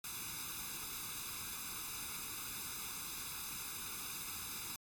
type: noise with comb filter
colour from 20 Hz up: white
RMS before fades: -44 dBFS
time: 0.04-4.76 s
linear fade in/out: 2 ms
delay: 0.8 ms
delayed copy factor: +0.95
effects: AAC 64 kbps